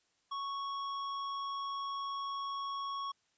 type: tone with hard clipping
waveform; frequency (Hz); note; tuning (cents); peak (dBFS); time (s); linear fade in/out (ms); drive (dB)
sine; 1108.7; C#6; 0; -38; 0.31-3.12; 10; 12
effects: white hiss -75 dBFS RMS until 3.37 s + resampled to 16000 Hz